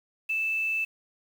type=tone with quantisation; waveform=sine; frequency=2637 Hz; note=E7; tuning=in tune; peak=-25 dBFS; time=0.29-0.85 s; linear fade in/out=10 ms; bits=8; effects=none